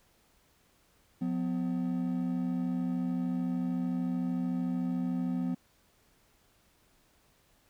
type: tone pair together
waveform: triangle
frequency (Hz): 178.69 / 252.1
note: F3 / B3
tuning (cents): +40 / +36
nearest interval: tritone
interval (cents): 596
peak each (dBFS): -30 / -29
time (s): 1.21-5.55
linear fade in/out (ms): 10
effects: tanh soft clip ceiling -20 dBFS + pink hiss -67 dBFS RMS until 7.69 s